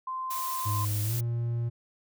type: tone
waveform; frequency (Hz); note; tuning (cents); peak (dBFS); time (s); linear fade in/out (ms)
sine; 1039; C6; -12; -31; 0.07-0.85; 5
type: noise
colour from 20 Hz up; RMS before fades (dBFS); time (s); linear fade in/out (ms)
blue; -36; 0.3-1.21; 10
type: tone with pitch glide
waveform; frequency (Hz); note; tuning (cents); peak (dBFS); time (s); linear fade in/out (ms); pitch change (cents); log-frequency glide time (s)
triangle; 103.83 to 117.9; G#2 to A#2; 0 to +20; -25; 0.65-1.7; 20; +220; 1.04-1.15
effects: none